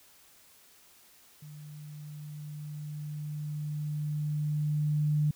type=tone with level ramp; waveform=sine; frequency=150 Hz; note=D3; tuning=37 cents sharp; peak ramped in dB=-44 to -23 dBFS; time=1.42-5.31 s; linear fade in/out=5 ms; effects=white hiss -59 dBFS RMS until 5.35 s